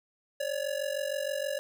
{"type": "ring-modulated tone", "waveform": "square", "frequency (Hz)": 567, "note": "C#5", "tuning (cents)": 39, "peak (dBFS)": -28, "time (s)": [0.4, 1.59], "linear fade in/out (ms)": 0, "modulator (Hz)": 23.2, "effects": []}